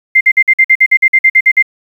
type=tone bursts; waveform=sine; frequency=2093 Hz; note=C7; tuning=in tune; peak=-3 dBFS; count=14; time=0.15-1.626 s; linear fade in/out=10 ms; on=59 ms; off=50 ms; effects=7-bit